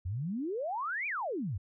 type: exponential two-way sweep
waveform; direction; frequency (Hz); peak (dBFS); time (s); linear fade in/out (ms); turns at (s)
sine; up then down; 82.6 to 2489 to 82.6; -32; 0.05-1.58; 10; 1.07
effects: none